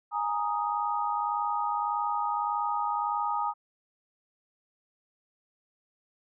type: chord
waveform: sine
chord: Ab suspended second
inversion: none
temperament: equal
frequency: 830.6 / 932.3 / 1244.5 Hz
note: Ab5 / Bb5 / Eb6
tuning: 0 / 0 / 0 cents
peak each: -31 dBFS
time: 0.11-3.54 s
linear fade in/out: 50 ms
effects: none